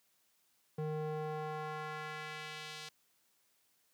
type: tone with band-pass filter sweep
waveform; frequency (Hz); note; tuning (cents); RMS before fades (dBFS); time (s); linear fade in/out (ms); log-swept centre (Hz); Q
square; 153.9; D#3; -19; -41; 0.78-2.89; 5; 340 to 4300; 1.1
effects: white hiss -74 dBFS RMS until 3.93 s + high-pass 100 Hz 12 dB/octave